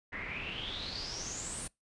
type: noise with low-pass filter sweep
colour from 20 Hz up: pink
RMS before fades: -40 dBFS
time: 0.12-1.68 s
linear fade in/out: 10 ms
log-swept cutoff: 1900 to 9500 Hz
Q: 9.6
effects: noise-tail reverb RT60 0.2 s tail -25 dB re dry + resampled to 24000 Hz